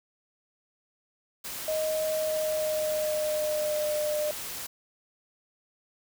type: noise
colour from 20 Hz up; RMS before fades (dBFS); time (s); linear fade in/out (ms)
white; -37; 1.44-4.67; 10
type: tone with pitch glide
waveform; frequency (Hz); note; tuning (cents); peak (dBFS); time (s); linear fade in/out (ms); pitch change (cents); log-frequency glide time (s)
sine; 625 to 602.7; D#5 to D5; +8 to +45; -26; 1.68-4.31; 2; -63; 2.13-3.96
effects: none